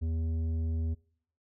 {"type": "tone with tanh clipping", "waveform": "sine", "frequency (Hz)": 81.1, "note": "E2", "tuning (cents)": -28, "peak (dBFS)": -30, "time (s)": [0.01, 0.95], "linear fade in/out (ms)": 20, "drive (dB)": 9, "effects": ["noise-tail reverb RT60 0.6 s tail -24 dB re dry"]}